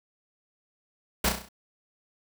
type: noise with echo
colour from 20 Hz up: pink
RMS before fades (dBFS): -24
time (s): 1.24-1.29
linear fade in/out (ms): 5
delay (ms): 33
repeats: 6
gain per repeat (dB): -5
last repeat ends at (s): 1.488
effects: none